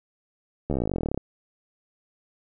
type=slowing click train; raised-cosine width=2 ms; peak=-13 dBFS; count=24; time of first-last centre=0.7-1.176 s; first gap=13 ms; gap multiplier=1.04; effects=none